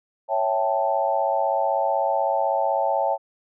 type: chord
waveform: sine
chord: A dominant seventh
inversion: first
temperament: equal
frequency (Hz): 554.4 / 659.3 / 784 / 880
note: C#5 / E5 / G5 / A5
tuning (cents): 0 / 0 / 0 / 0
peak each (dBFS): -25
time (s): 0.28-3.18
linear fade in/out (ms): 50
effects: none